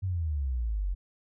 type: exponential sweep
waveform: sine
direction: down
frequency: 98 to 44.02 Hz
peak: -27 dBFS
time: 0.02-0.95 s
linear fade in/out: 20 ms
effects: none